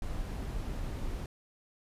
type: noise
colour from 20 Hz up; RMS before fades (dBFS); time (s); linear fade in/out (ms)
brown; -36; 0.02-1.26; 2
effects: resampled to 32000 Hz